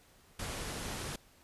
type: low-pass noise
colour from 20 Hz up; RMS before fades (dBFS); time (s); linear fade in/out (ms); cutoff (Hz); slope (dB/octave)
pink; -40; 0.39-1.16; 5; 12000; 96
effects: pink hiss -63 dBFS RMS until 1.43 s + resampled to 32000 Hz